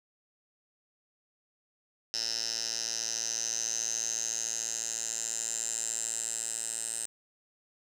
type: tone with band-pass filter sweep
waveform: 10% pulse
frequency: 113.8 Hz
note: A#2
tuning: 41 cents flat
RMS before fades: -34 dBFS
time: 2.14-7.06 s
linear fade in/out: 0 ms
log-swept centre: 5400 to 8200 Hz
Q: 10
effects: none